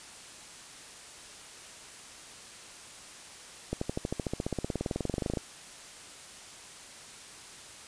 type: accelerating click train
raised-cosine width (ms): 2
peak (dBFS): -17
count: 30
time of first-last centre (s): 3.73-5.372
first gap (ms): 84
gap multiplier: 0.97
effects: white hiss -48 dBFS RMS until 7.87 s + resampled to 22050 Hz